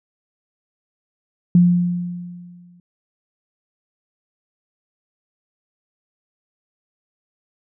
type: tone with exponential decay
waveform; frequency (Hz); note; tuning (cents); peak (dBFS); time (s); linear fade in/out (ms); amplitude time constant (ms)
sine; 176; F3; +14; -7; 1.55-2.8; 2; 270
effects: none